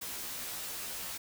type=noise with comb filter; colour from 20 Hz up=white; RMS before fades=-40 dBFS; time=0.01-1.18 s; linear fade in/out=10 ms; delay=14 ms; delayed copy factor=-0.9; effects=none